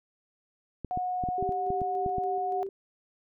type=clicks; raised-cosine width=3 ms; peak=-22 dBFS; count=10; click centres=0.847 / 0.974 / 1.238 / 1.288 / 1.426 / 1.492 / 1.704 / 1.817 / 2.062 / 2.183 s
type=tone; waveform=sine; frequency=729 Hz; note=F#5; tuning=26 cents flat; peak=-28 dBFS; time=0.91-2.63 s; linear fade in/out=0 ms
type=tone with tremolo; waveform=sine; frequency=390 Hz; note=G4; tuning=9 cents flat; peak=-31 dBFS; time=1.38-2.69 s; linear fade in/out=2 ms; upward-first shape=square; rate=3.5 Hz; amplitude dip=35%
effects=none